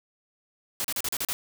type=noise bursts; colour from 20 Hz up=white; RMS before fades=-29 dBFS; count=7; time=0.8-1.33 s; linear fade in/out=0 ms; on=44 ms; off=37 ms; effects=none